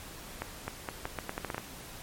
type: accelerating click train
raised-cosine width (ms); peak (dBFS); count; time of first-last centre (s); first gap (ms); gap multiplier
0.5; -18; 11; 0.42-1.58; 260; 0.8
effects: pink hiss -46 dBFS RMS until 2.02 s + MP3 64 kbps